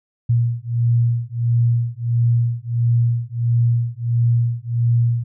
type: beating tone pair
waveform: sine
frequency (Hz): 117.5 / 119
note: A#2 / A#2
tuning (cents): +14 / +36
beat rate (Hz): 1.5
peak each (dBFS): -18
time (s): 0.29-5.24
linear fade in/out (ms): 10
effects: none